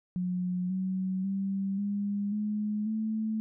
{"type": "tone with pitch steps", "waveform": "sine", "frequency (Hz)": [180.7, 187.72, 195.02, 202.6, 210.5, 218.6], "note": ["F#3", "F#3", "G3", "G#3", "G#3", "A3"], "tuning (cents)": [-41, 25, -9, -43, 24, -11], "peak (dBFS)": -28, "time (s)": [0.16, 3.4], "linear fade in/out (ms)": 0, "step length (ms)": 540, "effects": []}